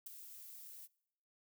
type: noise with ADSR envelope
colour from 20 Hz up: violet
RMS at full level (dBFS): -44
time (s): 0.06-0.88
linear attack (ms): 7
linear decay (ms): 15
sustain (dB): -9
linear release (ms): 37
effects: noise-tail reverb RT60 0.8 s tail -24 dB re dry